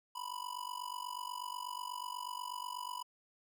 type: tone with amplitude modulation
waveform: square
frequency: 987.8 Hz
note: B5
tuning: in tune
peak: -37 dBFS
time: 0.15-3.03 s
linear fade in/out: 10 ms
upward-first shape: sine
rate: 48.2 Hz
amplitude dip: 90%
effects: none